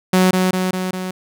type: tone with echo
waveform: sawtooth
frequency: 185 Hz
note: F#3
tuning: in tune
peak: -7 dBFS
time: 0.13-0.31 s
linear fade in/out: 5 ms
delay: 200 ms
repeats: 4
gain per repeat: -3 dB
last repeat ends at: 1.11 s
effects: none